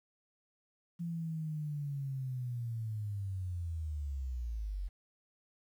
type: linear sweep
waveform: sine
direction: down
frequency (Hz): 171.8 to 44.48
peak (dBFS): -35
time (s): 0.99-4.89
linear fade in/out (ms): 20
effects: 11-bit